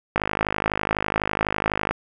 click train, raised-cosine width 0.5 ms, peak -6 dBFS, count 92, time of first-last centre 0.16-1.91 s, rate 52 Hz, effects none

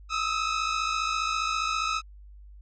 sawtooth tone pair together, 1257.1 / 1312 Hz, D#6 / E6, +17 / -9 cents, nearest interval minor second, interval 74 cents, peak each -25 dBFS, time 0.09-2.02 s, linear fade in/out 50 ms, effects added 50 Hz sine -45 dBFS peak until 2.61 s + resampled to 16000 Hz

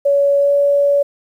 sine tone with pitch glide, 564 to 568.3 Hz, C#5 to C#5, +30 to +43 cents, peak -10 dBFS, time 0.05-1.03 s, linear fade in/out 10 ms, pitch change +13 cents, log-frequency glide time 0.38-0.52 s, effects 8-bit

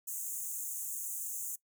pink high-pass noise, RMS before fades -39 dBFS, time 0.07-1.56 s, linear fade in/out 10 ms, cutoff 6400 Hz, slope 96 dB/octave, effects noise-tail reverb RT60 0.1 s tail -20 dB re dry

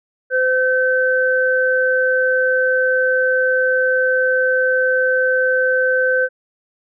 sine tone pair together, 513.2 / 1538 Hz, C5 / G6, -34 / -33 cents, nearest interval octave + perfect fifth, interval 1901 cents, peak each -16 dBFS, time 0.3-6.29 s, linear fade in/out 50 ms, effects none

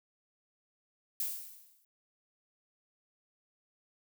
violet noise with exponential decay, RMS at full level -32 dBFS, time 1.2-1.85 s, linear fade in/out 2 ms, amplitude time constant 140 ms, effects none

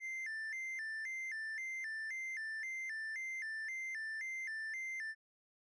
triangle tone with vibrato, 1923 Hz, B6, 47 cents flat, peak -38 dBFS, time 0-5.15 s, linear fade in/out 50 ms, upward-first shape square, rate 1.9 Hz, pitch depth 140 cents each way, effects resampled to 22050 Hz

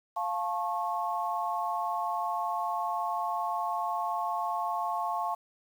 sine chord, F augmented, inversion none, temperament just, 698.5 / 873.1 / 1091.3 Hz, F5 / A5 / C#6, 0 / -14 / -27 cents, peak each -33 dBFS, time 0.16-5.35 s, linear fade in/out 10 ms, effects 9-bit

